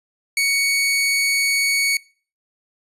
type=tone; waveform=sawtooth; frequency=2231 Hz; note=C#7; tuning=11 cents sharp; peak=-13 dBFS; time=0.37-1.97 s; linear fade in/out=2 ms; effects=noise-tail reverb RT60 0.4 s tail -22 dB re dry + resampled to 32000 Hz